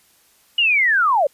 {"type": "linear sweep", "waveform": "sine", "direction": "down", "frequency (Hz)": [2924, 519], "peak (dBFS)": -13, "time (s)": [0.58, 1.27], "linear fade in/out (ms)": 5, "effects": ["white hiss -56 dBFS RMS until 1.33 s", "resampled to 32000 Hz"]}